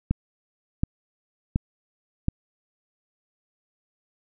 click train, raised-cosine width 5 ms, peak -9 dBFS, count 4, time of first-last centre 0.11-2.284 s, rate 1.38 Hz, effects none

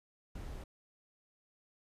brown noise, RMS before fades -44 dBFS, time 0.35-0.64 s, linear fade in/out 5 ms, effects resampled to 32000 Hz

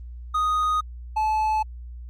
triangle tone pair in turn, 1244.5 / 865.3 Hz, D#6 / A5, 0 / -29 cents, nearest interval tritone, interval 629 cents, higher first, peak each -18 dBFS, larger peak neither, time 0.34-0.81 / 1.16-1.63 s, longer neither, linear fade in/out 10 ms, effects added 60 Hz sine -35 dBFS peak until 2.09 s + Opus 32 kbps

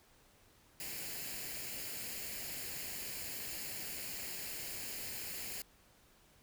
white noise with comb filter, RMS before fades -43 dBFS, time 0.8-5.62 s, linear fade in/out 2 ms, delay 0.42 ms, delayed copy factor +0.6, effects pink hiss -66 dBFS RMS until 6.42 s

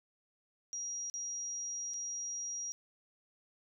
sine tone with dropouts, 5720 Hz, F8, 41 cents sharp, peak -37 dBFS, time 0.73-2.72 s, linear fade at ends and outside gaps 0 ms, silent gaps 1.099-1.14 / 1.936-1.941 s, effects none

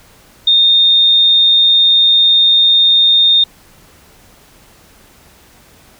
sine tone, 3659 Hz, A#7, 33 cents flat, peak -6 dBFS, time 0.47-3.44 s, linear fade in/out 5 ms, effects pink hiss -45 dBFS RMS until 5.99 s

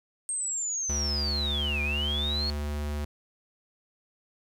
sine linear two-way sweep, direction down then up, 8530 to 2366 to 4402 Hz, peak -28 dBFS, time 0.29-2.5 s, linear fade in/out 0 ms, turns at 1.82 s
square tone with pitch glide, 72.1 to 73.79 Hz, D2 to D2, -31 to +9 cents, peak -30 dBFS, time 0.89-3.05 s, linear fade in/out 5 ms, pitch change +40 cents, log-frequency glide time 1.12-2.85 s
effects none

